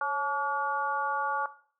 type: harmonic tone with a mistuned harmonic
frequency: 286.1 Hz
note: D4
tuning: 45 cents flat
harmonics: 2 / 3 / 4 / 5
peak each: -39 / -32 / -31 / -31 dBFS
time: 0.01-1.46 s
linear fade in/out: 2 ms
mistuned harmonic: 2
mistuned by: -68 cents
effects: noise-tail reverb RT60 0.5 s tail -17 dB re dry